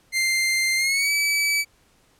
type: tone with pitch glide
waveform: sawtooth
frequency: 2093 to 2296 Hz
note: C7 to D7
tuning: 0 to -40 cents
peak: -16 dBFS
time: 0.12-1.65 s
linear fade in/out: 50 ms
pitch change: +160 cents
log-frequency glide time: 0.77-1.11 s
effects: pink hiss -60 dBFS RMS until 2.19 s + low-pass 12000 Hz 12 dB/octave